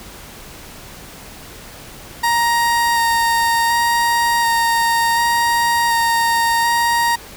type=tone with vibrato; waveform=30% pulse; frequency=932.3 Hz; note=A#5; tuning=in tune; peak=-11 dBFS; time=2.23-7.16 s; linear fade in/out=10 ms; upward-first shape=square; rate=0.68 Hz; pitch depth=10 cents each way; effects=pink hiss -37 dBFS RMS until 7.36 s